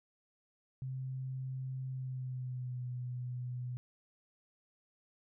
sine tone with pitch glide, 130.81 to 124.26 Hz, C3 to B2, 0 to +11 cents, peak -37 dBFS, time 0.82-3.77 s, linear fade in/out 0 ms, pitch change -89 cents, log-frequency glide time 1.89-2.86 s, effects none

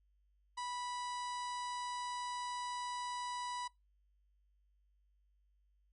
harmonic tone, 983 Hz, B5, 8 cents flat, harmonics 1 / 2 / 3 / 4 / 5 / 6 / 7 / 8 / 9, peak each -40 / -51 / -55 / -52 / -54 / -59 / -62 / -59 / -58 dBFS, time 0.57-3.68 s, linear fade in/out 10 ms, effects noise-tail reverb RT60 0.2 s tail -23 dB re dry + added 50 Hz sine -70 dBFS peak until 5.92 s

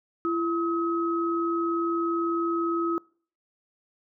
sine tone pair together, 337.1 / 1275 Hz, E4 / D#6, +39 / +42 cents, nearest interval octave + major seventh, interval 2303 cents, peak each -25 / -28 dBFS, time 0.25-2.98 s, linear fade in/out 0 ms, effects noise-tail reverb RT60 0.5 s tail -26 dB re dry

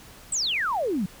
sine exponential sweep, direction down, 8372 to 170 Hz, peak -23 dBFS, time 0.32-1.06 s, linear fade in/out 5 ms, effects pink hiss -48 dBFS RMS until 1.2 s

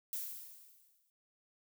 violet noise with exponential decay, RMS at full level -38 dBFS, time 0.13-1.1 s, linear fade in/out 0 ms, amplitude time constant 210 ms, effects none

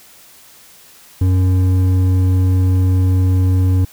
triangle tone with hard clipping, 92.5 Hz, F#2, in tune, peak -12 dBFS, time 1.21-3.85 s, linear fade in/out 5 ms, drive 11 dB, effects white hiss -44 dBFS RMS until 3.92 s

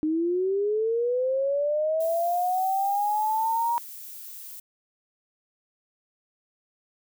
sine linear sweep, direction up, 304.1 to 951 Hz, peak -22 dBFS, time 0.03-3.78 s, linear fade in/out 0 ms
violet noise, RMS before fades -41 dBFS, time 2-4.6 s, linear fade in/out 5 ms
effects none

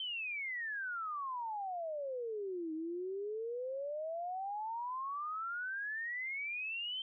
sine exponential two-way sweep, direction down then up, 3136 to 311.1 to 3136 Hz, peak -37 dBFS, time 0-7.02 s, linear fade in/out 2 ms, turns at 2.73 s, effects none

